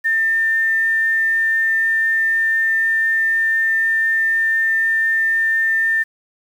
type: tone with quantisation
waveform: sine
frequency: 1799 Hz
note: A6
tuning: 38 cents sharp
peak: -14 dBFS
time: 0.04-6.04 s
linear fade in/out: 20 ms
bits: 7
effects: none